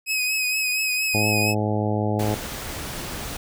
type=tone with vibrato; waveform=sawtooth; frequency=2531 Hz; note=D#7; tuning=29 cents sharp; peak=-18 dBFS; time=0.06-1.55 s; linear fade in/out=50 ms; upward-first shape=triangle; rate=4.3 Hz; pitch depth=42 cents each way
type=harmonic tone; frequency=105.8 Hz; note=G#2; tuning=33 cents sharp; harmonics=1 / 2 / 3 / 4 / 5 / 6 / 7 / 8; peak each=-24 / -27 / -29 / -30 / -31 / -32 / -32 / -33 dBFS; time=1.14-2.35 s; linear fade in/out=5 ms
type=noise; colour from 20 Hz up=pink; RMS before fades=-32 dBFS; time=2.19-3.37 s; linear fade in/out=5 ms
effects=none